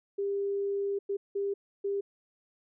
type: tone bursts at uneven times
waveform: sine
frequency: 399.2 Hz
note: G4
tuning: 32 cents sharp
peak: -28 dBFS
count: 4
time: 0.18-0.99 / 1.09-1.17 / 1.35-1.54 / 1.84-2.01 s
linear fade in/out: 10 ms
effects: none